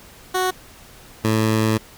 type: tone pair in turn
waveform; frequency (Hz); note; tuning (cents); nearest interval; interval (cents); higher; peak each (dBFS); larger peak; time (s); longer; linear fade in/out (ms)
15% pulse; 370 / 110; F#4 / A2; 0 / 0; octave + major sixth; 2100; first; -12 / -10; second; 0.34-0.51 / 1.24-1.78; second; 10
effects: pink hiss -45 dBFS RMS until 1.97 s